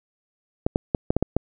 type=clicks; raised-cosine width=2 ms; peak=-6 dBFS; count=7; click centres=0.665 / 0.759 / 0.948 / 1.105 / 1.166 / 1.226 / 1.366 s; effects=none